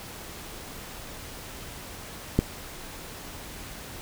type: click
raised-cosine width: 3 ms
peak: -6 dBFS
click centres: 2.39 s
effects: pink hiss -41 dBFS RMS until 4.01 s